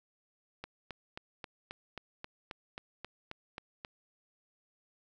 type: click train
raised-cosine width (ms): 0.3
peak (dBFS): -25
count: 13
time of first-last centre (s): 0.64-3.849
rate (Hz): 3.74
effects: none